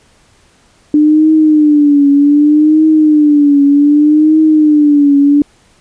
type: tone with vibrato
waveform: sine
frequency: 297.7 Hz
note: D4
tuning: 24 cents sharp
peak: -4 dBFS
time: 0.94-5.42 s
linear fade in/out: 2 ms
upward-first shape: triangle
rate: 0.65 Hz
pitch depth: 100 cents each way
effects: pink hiss -49 dBFS RMS until 5.8 s + resampled to 22050 Hz